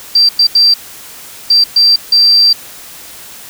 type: tone bursts at uneven times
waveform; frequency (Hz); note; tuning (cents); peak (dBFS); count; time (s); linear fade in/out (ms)
sine; 4699; D8; 0; -4; 6; 0.15-0.29 / 0.39-0.47 / 0.55-0.74 / 1.5-1.64 / 1.76-1.96 / 2.12-2.53; 5
effects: white hiss -32 dBFS RMS until 3.49 s